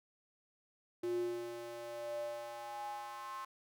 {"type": "tone with high-pass filter sweep", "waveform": "square", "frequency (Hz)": 118, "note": "A#2", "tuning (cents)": 22, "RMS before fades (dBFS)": -42, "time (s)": [1.03, 3.45], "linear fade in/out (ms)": 5, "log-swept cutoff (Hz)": [330, 1100], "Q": 7.9, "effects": []}